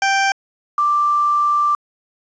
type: tone pair in turn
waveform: 20% pulse / sine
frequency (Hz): 784 / 1178.1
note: G5 / D6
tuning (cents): 0 / +5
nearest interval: perfect fifth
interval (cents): 705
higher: second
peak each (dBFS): -9 / -13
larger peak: first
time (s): 0.02-0.32 / 0.78-1.75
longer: second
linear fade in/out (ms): 2
effects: resampled to 16000 Hz + 7-bit